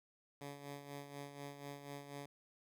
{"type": "tone with tremolo", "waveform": "10% pulse", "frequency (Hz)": 142.1, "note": "C#3", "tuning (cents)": 43, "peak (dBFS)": -37, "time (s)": [0.41, 2.26], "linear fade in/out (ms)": 2, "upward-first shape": "sine", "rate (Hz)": 4.1, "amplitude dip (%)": 60, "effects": []}